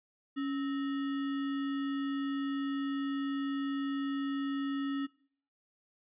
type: tone with sample-and-hold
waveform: sine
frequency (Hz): 277.2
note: C#4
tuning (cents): 0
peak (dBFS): -31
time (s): 0.36-5.07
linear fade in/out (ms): 20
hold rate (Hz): 1575
effects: noise-tail reverb RT60 0.5 s tail -19 dB re dry + resampled to 8000 Hz